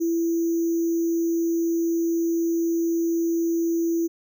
sine tone with sample-and-hold, 334.5 Hz, E4, 25 cents sharp, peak -20 dBFS, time 0-4.08 s, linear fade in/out 20 ms, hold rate 6300 Hz, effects none

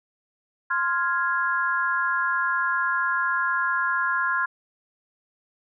sine chord, F minor, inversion second, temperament equal, 1046.5 / 1396.9 / 1661.2 Hz, C6 / F6 / Ab6, 0 / 0 / 0 cents, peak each -26 / -25 / -26 dBFS, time 0.7-4.46 s, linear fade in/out 10 ms, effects none

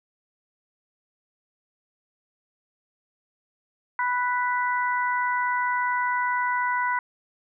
harmonic tone, 493.9 Hz, B4, in tune, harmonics 2 / 3 / 4, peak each -24 / -28 / -30 dBFS, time 3.99-6.99 s, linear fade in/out 2 ms, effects none

